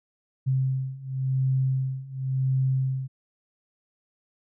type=beating tone pair; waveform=sine; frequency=131.4 / 132.33 Hz; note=C3 / C3; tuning=+8 / +20 cents; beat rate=0.93 Hz; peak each=-27 / -25 dBFS; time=0.46-3.08 s; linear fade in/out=20 ms; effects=none